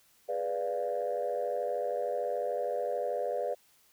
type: chord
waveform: sine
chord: G# diminished seventh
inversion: none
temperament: equal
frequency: 415.3 / 493.9 / 587.3 / 698.5 Hz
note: G#4 / B4 / D5 / F5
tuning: 0 / 0 / 0 / 0 cents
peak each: -38 / -33 / -33 / -36 dBFS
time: 0.28-3.55 s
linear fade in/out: 20 ms
effects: tanh soft clip ceiling -22 dBFS + white hiss -65 dBFS RMS until 3.92 s